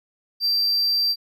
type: tone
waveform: triangle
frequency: 4699 Hz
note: D8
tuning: in tune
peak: -17 dBFS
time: 0.4-1.16 s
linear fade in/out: 50 ms
effects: none